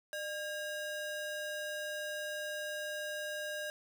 square ring-modulated tone, 1112 Hz, C#6, 5 cents sharp, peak -35 dBFS, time 0.13-3.7 s, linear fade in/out 0 ms, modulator 507 Hz, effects none

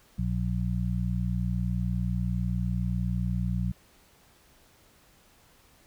harmonic tone, 60 Hz, B1, 49 cents flat, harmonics 1 / 2 / 3, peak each -30 / -30 / -30 dBFS, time 0.18-3.72 s, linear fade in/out 10 ms, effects pink hiss -60 dBFS RMS until 5.86 s

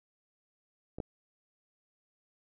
clicks, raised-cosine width 2 ms, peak -27 / -21 dBFS, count 2, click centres 0.985 / 1.002 s, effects none

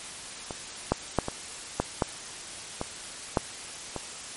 clicks, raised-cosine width 1 ms, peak -19 / -7 / -7 / -15 / -9 / -8 / -15 / -7 / -17 dBFS, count 9, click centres 0.508 / 0.92 / 1.187 / 1.284 / 1.8 / 2.022 / 2.814 / 3.372 / 3.963 s, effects white hiss -40 dBFS RMS until 4.36 s + MP3 48 kbps

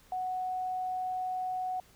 sine tone, 740 Hz, F#5, in tune, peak -31 dBFS, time 0.12-1.8 s, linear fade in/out 2 ms, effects pink hiss -61 dBFS RMS until 1.95 s

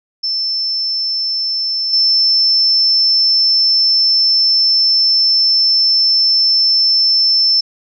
sine tone with level steps, 5310 Hz, E8, 12 cents sharp, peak -15 / -9 dBFS, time 0.23-7.61 s, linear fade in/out 10 ms, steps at 1.93 s, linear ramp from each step 2 ms, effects none

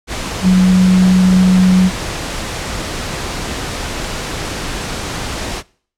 sine tone in noise, 185 Hz, F#3, in tune, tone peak -6 dBFS, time 0.42-1.91 s, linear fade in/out 50 ms, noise pink, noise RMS -22 dBFS, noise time 0.07-5.63 s, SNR +13 dB, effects noise-tail reverb RT60 0.5 s tail -23 dB re dry + low-pass 8000 Hz 12 dB/octave

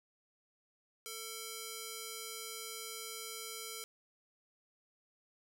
square tone with band-pass filter, 450 Hz, A4, 39 cents sharp, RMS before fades -45 dBFS, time 1.06-3.84 s, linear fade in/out 0 ms, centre 8500 Hz, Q 0.63, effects none

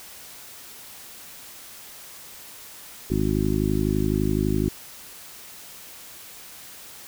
harmonic tone, 51.91 Hz, G#1, in tune, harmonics 1 / 2 / 3 / 4 / 5 / 6 / 7, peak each -28 / -28 / -28 / -28 / -28 / -28 / -28 dBFS, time 3.1-4.69 s, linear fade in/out 5 ms, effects white hiss -43 dBFS RMS until 7.07 s

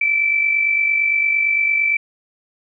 sine tone with amplitude modulation, 2325 Hz, D7, 18 cents flat, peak -12 dBFS, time 0.01-1.97 s, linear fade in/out 5 ms, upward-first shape sine, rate 48.8 Hz, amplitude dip 50%, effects none

